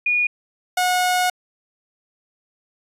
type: tone pair in turn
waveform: sine / sawtooth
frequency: 2447 / 727.5 Hz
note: D#7 / F#5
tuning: -29 / -29 cents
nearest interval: octave + major sixth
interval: 2100 cents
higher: first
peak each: -16 / -13 dBFS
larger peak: second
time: 0.06-0.27 / 0.77-1.3 s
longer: second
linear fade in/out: 5 ms
effects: resampled to 32000 Hz